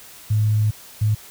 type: tone bursts at uneven times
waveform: sine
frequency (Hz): 107.1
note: A2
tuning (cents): -46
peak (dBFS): -15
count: 2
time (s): 0.3-0.71 / 1.01-1.15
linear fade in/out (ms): 10
effects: white hiss -43 dBFS RMS until 1.3 s